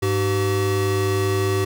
square tone pair together, 101.1 / 382.2 Hz, G#2 / G4, -46 / -44 cents, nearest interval octave + major seventh, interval 2302 cents, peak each -22 dBFS, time 0.02-1.65 s, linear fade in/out 10 ms, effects none

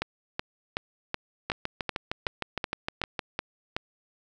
two click trains, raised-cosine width 0.3 ms, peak -13 / -12 dBFS, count 12 / 11, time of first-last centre 1.5-3.192 / 0.02-3.765 s, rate 6.5 / 2.67 Hz, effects none

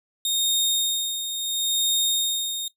sawtooth tone with tremolo, 3693 Hz, A#7, 17 cents flat, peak -16 dBFS, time 0.25-2.68 s, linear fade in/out 2 ms, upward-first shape sine, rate 0.73 Hz, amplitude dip 60%, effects noise-tail reverb RT60 0.1 s tail -18 dB re dry

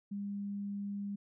sine tone, 201.5 Hz, G3, 48 cents sharp, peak -36 dBFS, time 0.11-1.16 s, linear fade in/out 10 ms, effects none

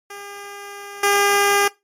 10% pulse tone with level steps, 403.5 Hz, G#4, 50 cents flat, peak -25 / -6 dBFS, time 0.1-1.68 s, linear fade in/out 5 ms, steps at 1.03 s, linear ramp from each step 5 ms, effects noise-tail reverb RT60 0.2 s tail -20 dB re dry + MP3 64 kbps

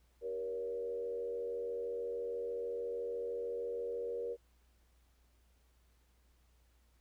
sine tone with frequency modulation, 472.4 Hz, A#4, 23 cents sharp, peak -36 dBFS, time 0.21-4.37 s, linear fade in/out 50 ms, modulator 86.2 Hz, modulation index 0.69, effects added 60 Hz sine -67 dBFS peak until 7 s + pink hiss -75 dBFS RMS until 7 s

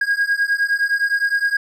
triangle beating tone pair, 1629 / 1638.7 Hz, G#6 / G#6, -34 / -24 cents, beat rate 9.7 Hz, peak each -18 / -17 dBFS, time 0.01-1.57 s, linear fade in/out 5 ms, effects none

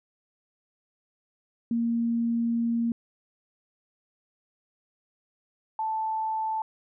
sine tone pair in turn, 232.8 / 878.9 Hz, A#3 / A5, -2 / -2 cents, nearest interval octave + major seventh, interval 2300 cents, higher second, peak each -23 / -26 dBFS, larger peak first, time 1.71-2.92 / 5.79-6.62 s, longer first, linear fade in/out 2 ms, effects none

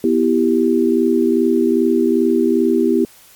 sine chord, E minor, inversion second, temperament equal, 246.9 / 329.6 / 392 Hz, B3 / E4 / G4, 0 / 0 / 0 cents, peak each -16 dBFS, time 0.04-3.05 s, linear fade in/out 2 ms, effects white hiss -46 dBFS RMS until 3.35 s + MP3 96 kbps

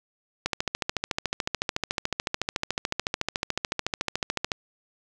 click train, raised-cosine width 0.2 ms, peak -8 dBFS, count 57, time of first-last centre 0.46-4.518 s, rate 13.8 Hz, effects none

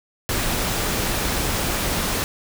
pink noise, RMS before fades -23 dBFS, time 0.29-2.24 s, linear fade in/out 0 ms, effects none

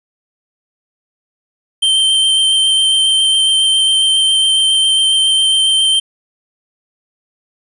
square tone with vibrato, 3125 Hz, G7, 6 cents flat, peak -10 dBFS, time 1.82-6 s, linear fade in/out 10 ms, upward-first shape sine, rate 7.3 Hz, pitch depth 10 cents each way, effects resampled to 24000 Hz + 8-bit

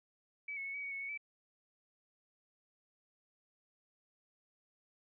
sine tone with pitch steps, 2291 / 2195 / 2207 / 2270 / 2238 / 2203 / 2219 / 2310 Hz, D7 / C#7 / C#7 / C#7 / C#7 / C#7 / C#7 / D7, -44 / -18 / -8 / +41 / +16 / -11 / +1 / -29 cents, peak -39 dBFS, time 0.48-1.176 s, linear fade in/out 5 ms, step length 87 ms, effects none

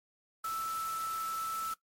sine tone in noise, 1318.5 Hz, E6, in tune, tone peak -33 dBFS, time 0.44-1.74 s, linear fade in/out 5 ms, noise white, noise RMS -45 dBFS, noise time 0.44-1.74 s, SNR +9 dB, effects noise-tail reverb RT60 0.1 s tail -17 dB re dry + MP3 64 kbps

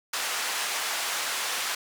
pink band-pass noise, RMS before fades -30 dBFS, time 0.13-1.75 s, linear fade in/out 5 ms, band 1000 to 11000 Hz, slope 12 dB/octave, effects none

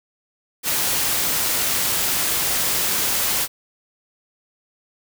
white noise, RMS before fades -21 dBFS, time 0.63-3.48 s, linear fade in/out 50 ms, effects none

